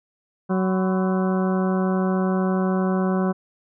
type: harmonic tone with a mistuned harmonic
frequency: 187.3 Hz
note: F#3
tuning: 21 cents sharp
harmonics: 1 / 2 / 3 / 4 / 5 / 6 / 7 / 8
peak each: -20 / -26 / -30 / -32 / -34 / -36 / -37 / -38 dBFS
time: 0.49-3.33 s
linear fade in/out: 20 ms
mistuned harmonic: 5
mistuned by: +130 cents
effects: none